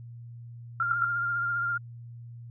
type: tone bursts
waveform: sine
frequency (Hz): 1355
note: E6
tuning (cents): +47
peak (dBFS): -23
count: 3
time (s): 0.8-1.046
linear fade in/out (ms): 2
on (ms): 28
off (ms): 81
type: tone with vibrato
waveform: sine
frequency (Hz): 1398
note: F6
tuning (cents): +1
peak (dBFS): -26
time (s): 0.82-1.78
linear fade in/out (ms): 10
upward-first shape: triangle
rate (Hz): 15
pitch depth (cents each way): 28
effects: added 118 Hz sine -41 dBFS peak until 2.5 s